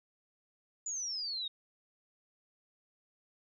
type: exponential sweep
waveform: sine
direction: down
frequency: 7040 to 3692 Hz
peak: -35 dBFS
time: 0.86-1.48 s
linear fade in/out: 5 ms
effects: none